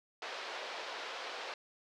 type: band-pass noise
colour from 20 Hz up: pink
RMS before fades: -43 dBFS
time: 0.22-1.54 s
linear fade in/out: 2 ms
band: 480 to 4700 Hz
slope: 24 dB/octave
effects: none